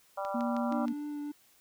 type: harmonic tone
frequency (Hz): 196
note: G3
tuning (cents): 0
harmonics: 3 / 4 / 5 / 6 / 7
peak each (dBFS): -36 / -38 / -40 / -42 / -43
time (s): 0.17-0.86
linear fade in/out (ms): 10
type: click train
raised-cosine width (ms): 0.2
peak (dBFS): -28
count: 5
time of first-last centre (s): 0.25-0.882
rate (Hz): 6.33
type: tone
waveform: sine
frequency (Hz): 238.3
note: A#3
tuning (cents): +38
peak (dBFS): -30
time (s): 0.34-0.93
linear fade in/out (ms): 10
type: tone with vibrato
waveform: triangle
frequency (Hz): 293.7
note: D4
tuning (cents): 0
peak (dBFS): -33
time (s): 0.71-1.32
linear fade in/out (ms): 10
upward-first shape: triangle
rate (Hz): 3.5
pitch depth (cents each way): 15
effects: white hiss -64 dBFS RMS until 1.6 s